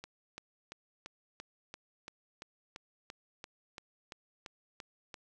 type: click train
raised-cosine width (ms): 0.2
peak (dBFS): -27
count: 16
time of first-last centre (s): 0.04-5.142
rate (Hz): 2.94
effects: none